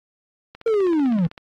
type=click train; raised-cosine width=0.3 ms; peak=-23 dBFS; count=14; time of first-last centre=0.55-1.378 s; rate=15.7 Hz
type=linear sweep; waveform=triangle; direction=down; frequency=466.5 to 155.56 Hz; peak=-14 dBFS; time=0.66-1.27 s; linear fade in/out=5 ms
effects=AAC 32 kbps